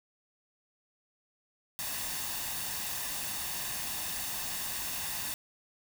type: noise with comb filter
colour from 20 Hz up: white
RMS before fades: -36 dBFS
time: 1.79-5.34 s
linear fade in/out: 0 ms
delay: 1.1 ms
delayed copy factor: +0.5
effects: none